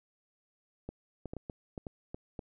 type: clicks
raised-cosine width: 2 ms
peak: -26 dBFS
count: 9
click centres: 0.89 / 1.257 / 1.335 / 1.367 / 1.498 / 1.778 / 1.868 / 2.145 / 2.392 s
effects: none